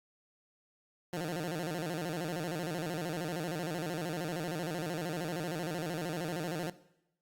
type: tone with vibrato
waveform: 15% pulse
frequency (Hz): 165.3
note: E3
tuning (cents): +5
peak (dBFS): -28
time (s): 1.13-6.7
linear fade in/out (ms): 2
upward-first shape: square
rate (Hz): 13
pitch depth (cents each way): 130
effects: noise-tail reverb RT60 0.8 s tail -17 dB re dry + Opus 48 kbps